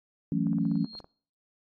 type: chord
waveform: sine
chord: F# minor seventh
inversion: third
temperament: equal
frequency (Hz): 164.81 / 185 / 220 / 277.2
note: E3 / F#3 / A3 / C#4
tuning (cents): 0 / 0 / 0 / 0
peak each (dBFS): -30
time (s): 0.32-0.85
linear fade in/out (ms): 2
type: clicks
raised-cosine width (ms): 1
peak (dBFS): -35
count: 10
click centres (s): 0.469 / 0.531 / 0.585 / 0.653 / 0.715 / 0.756 / 0.845 / 0.952 / 1.003 / 1.044
type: tone with exponential growth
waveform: sine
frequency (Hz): 4237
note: C8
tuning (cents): +21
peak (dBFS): -37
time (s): 0.6-0.99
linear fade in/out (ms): 0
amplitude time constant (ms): 84
effects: noise-tail reverb RT60 0.5 s tail -23 dB re dry + AAC 32 kbps